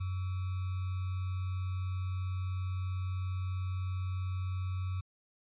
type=tone with sample-and-hold; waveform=sine; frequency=92.3 Hz; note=F#2; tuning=4 cents flat; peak=-32 dBFS; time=0-5.01 s; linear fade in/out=10 ms; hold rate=1225 Hz; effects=resampled to 8000 Hz